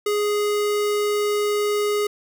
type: tone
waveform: square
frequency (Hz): 415.3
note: G#4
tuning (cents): 0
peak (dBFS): -20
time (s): 0.06-2.07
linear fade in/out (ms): 5
effects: none